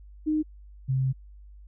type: tone pair in turn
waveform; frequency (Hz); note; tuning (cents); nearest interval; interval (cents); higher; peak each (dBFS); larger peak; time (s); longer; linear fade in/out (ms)
sine; 307.9 / 132.02; D#4 / C3; -18 / +16; octave + minor third; 1466; first; -22; neither; 0.26-0.43 / 0.88-1.13; second; 20
effects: added 50 Hz sine -45 dBFS peak until 1.67 s